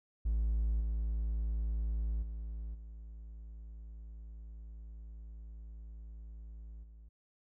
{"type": "tone with level steps", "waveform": "triangle", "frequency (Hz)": 55, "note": "A1", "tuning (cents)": 0, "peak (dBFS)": [-26, -29, -36, -43, -49], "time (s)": [0.25, 7.09], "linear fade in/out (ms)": 10, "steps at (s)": [0.8, 2.22, 2.74, 6.83], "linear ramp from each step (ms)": 10, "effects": ["tanh soft clip ceiling -22 dBFS"]}